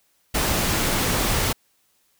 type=noise; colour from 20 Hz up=pink; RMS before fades=-22 dBFS; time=0.34-1.53 s; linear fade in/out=10 ms; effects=white hiss -65 dBFS RMS until 2.19 s